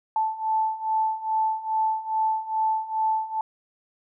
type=beating tone pair; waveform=sine; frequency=876 / 878.4 Hz; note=A5 / A5; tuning=-8 / -3 cents; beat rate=2.4 Hz; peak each=-27 / -24 dBFS; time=0.16-3.41 s; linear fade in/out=2 ms; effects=none